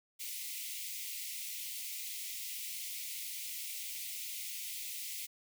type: high-pass noise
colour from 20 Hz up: white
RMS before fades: -42 dBFS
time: 0.19-5.27 s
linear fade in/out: 20 ms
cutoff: 2000 Hz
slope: 96 dB/octave
effects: none